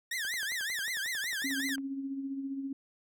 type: tone with vibrato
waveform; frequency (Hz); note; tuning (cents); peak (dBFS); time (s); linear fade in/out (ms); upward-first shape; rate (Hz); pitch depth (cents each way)
sawtooth; 1800; A6; +39; -29; 0.11-1.76; 5; triangle; 5.3; 280
type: click train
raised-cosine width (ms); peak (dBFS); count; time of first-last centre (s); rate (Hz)
0.5; -35; 18; 0.25-1.782; 11.1
type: tone with tremolo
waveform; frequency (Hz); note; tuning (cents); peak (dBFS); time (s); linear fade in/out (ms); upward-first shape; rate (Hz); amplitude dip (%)
sine; 272.7; C#4; -28; -32; 1.44-2.73; 5; sine; 15; 45
effects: none